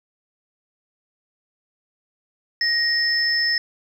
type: tone pair together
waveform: sine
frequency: 1876 / 5250 Hz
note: A#6 / E8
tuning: +11 / -8 cents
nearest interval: octave + tritone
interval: 1781 cents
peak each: -21 / -20 dBFS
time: 2.61-3.58 s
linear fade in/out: 2 ms
effects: 8-bit